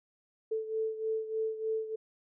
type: beating tone pair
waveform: sine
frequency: 440 / 443.3 Hz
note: A4 / A4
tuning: 0 / +13 cents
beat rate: 3.3 Hz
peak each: -32 / -37 dBFS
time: 0.51-1.96 s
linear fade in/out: 10 ms
effects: none